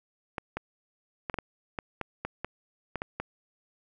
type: clicks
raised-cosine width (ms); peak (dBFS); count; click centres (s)
0.5; -17; 12; 0.382 / 0.57 / 1.298 / 1.342 / 1.387 / 1.788 / 2.013 / 2.25 / 2.446 / 2.957 / 3.019 / 3.2
effects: none